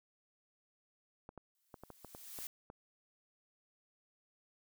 clicks, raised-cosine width 1 ms, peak -35 dBFS, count 9, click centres 1.291 / 1.377 / 1.742 / 1.836 / 1.903 / 2.047 / 2.149 / 2.388 / 2.701 s
blue noise with exponential growth, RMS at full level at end -43 dBFS, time 1.55-2.47 s, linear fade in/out 1 ms, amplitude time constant 200 ms
effects none

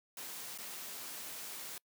white noise with dropouts, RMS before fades -45 dBFS, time 0.17-1.78 s, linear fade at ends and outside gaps 2 ms, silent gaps 0.577-0.585 s, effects noise-tail reverb RT60 0.1 s tail -26 dB re dry + high-pass 150 Hz 12 dB/octave

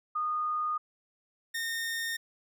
sine / sawtooth tone pair in turn, 1229 / 1832.9 Hz, D#6 / A#6, -22 / -30 cents, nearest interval perfect fifth, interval 692 cents, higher second, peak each -28 dBFS, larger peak neither, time 0.15-0.78 / 1.54-2.17 s, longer neither, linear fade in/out 10 ms, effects none

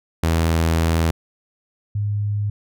sawtooth / sine tone pair in turn, 82 / 103.31 Hz, E2 / G#2, -9 / -9 cents, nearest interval major third, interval 400 cents, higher second, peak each -12 / -19 dBFS, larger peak first, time 0.23-1.11 / 1.95-2.5 s, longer first, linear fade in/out 5 ms, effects none

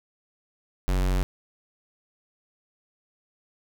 square tone, 46.25 Hz, F#1, in tune, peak -22 dBFS, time 0.88-1.23 s, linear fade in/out 0 ms, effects none

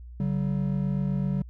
triangle tone pair together, 142.14 / 190 Hz, C#3 / F#3, +44 / +46 cents, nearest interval perfect fourth, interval 502 cents, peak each -25 dBFS, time 0.2-1.42 s, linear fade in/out 2 ms, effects added 60 Hz sine -40 dBFS peak until 1.49 s

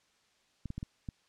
clicks, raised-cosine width 5 ms, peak -26 dBFS, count 5, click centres 0.657 / 0.704 / 0.78 / 0.829 / 1.088 s, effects white hiss -70 dBFS RMS until 1.28 s + low-pass 6000 Hz 12 dB/octave

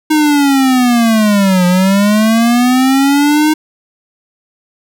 square linear two-way sweep, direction down then up, 311.1 to 177 to 311.1 Hz, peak -8 dBFS, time 0.1-3.54 s, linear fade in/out 10 ms, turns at 1.66 s, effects none

